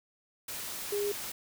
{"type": "tone in noise", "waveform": "sine", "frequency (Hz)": 408.6, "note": "G#4", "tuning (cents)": -28, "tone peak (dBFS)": -29, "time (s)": [0.92, 1.12], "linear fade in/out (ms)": 5, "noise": "white", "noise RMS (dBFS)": -39, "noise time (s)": [0.48, 1.32], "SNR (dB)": 7, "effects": []}